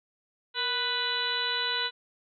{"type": "harmonic tone with a mistuned harmonic", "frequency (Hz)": 495.2, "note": "B4", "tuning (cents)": 5, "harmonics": [1, 2, 3, 4, 5, 6, 7, 8], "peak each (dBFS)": [-40, -36, -33, -39, -41, -34, -37, -31], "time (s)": [0.54, 1.91], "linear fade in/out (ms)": 50, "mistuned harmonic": 1, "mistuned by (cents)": -78, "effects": []}